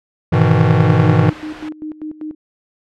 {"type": "chord", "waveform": "square", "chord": "E major seventh", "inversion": "first", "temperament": "just", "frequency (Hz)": [103.01, 123.61, 154.51, 164.81], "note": ["G#2", "B2", "D#3", "E3"], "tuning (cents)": [-14, 2, -12, 0], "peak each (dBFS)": -16, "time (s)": [0.32, 1.3], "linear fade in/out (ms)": 10}
{"type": "noise", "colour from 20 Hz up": "white", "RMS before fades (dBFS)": -27, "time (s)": [0.33, 1.69], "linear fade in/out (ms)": 5}
{"type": "tone with tremolo", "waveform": "sine", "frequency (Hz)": 308, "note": "D#4", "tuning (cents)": -17, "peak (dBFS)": -23, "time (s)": [0.84, 2.35], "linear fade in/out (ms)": 5, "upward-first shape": "square", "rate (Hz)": 5.1, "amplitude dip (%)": 80}
{"effects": ["low-pass 2000 Hz 12 dB/octave"]}